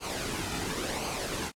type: noise with flanger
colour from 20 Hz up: pink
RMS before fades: -34 dBFS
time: 0-1.52 s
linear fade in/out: 50 ms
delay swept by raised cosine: 0.55 to 1.85 ms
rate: 0.94 Hz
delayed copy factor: -0.55
effects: low-pass 10000 Hz 12 dB/octave + AAC 64 kbps